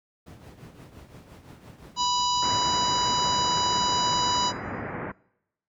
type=noise with tremolo; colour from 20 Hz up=brown; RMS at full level=-38 dBFS; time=0.26-3.4 s; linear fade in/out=10 ms; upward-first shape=triangle; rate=5.8 Hz; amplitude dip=65%
type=harmonic tone; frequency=985 Hz; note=B5; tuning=5 cents flat; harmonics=1 / 3 / 4 / 5 / 6 / 7; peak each=-24 / -33 / -30 / -31 / -37 / -34 dBFS; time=1.96-4.53 s; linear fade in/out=50 ms
type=low-pass noise; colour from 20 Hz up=pink; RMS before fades=-32 dBFS; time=2.42-5.12 s; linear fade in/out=10 ms; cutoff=2100 Hz; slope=48 dB/octave
effects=noise-tail reverb RT60 0.9 s tail -25 dB re dry + high-pass 100 Hz 12 dB/octave